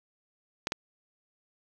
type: clicks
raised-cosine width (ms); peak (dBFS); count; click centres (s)
0.2; -12; 2; 0.671 / 0.721
effects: none